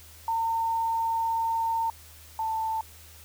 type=tone pair in turn; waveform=sine; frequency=909 / 887.7 Hz; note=A#5 / A5; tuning=-44 / +15 cents; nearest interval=unison; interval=41 cents; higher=first; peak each=-24 / -26 dBFS; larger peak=first; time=0.28-1.9 / 2.39-2.81 s; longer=first; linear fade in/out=2 ms; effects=added 79 Hz sine -51 dBFS peak until 3.24 s + white hiss -51 dBFS RMS until 3.24 s